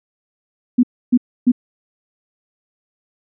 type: tone bursts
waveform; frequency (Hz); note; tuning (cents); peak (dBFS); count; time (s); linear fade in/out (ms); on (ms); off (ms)
sine; 246.9; B3; 0; -8; 3; 0.78-1.519; 10; 53; 290
effects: none